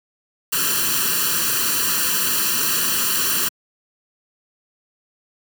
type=noise with comb filter; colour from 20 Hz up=white; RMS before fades=-20 dBFS; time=0.52-3.49 s; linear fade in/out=10 ms; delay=0.69 ms; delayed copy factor=+0.95; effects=high-pass 150 Hz 12 dB/octave